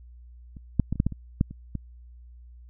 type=clicks; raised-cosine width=5 ms; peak=-30 / -7 / -14 / -25 / -8 / -11 / -23 / -8 / -26 / -18 dBFS; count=10; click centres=0.568 / 0.797 / 0.926 / 0.957 / 1.001 / 1.066 / 1.123 / 1.411 / 1.51 / 1.753 s; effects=added 60 Hz sine -45 dBFS peak until 2.69 s